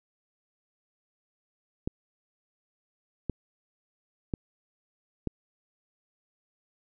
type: clicks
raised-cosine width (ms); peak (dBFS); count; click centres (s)
3; -16; 4; 1.875 / 3.297 / 4.338 / 5.273
effects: none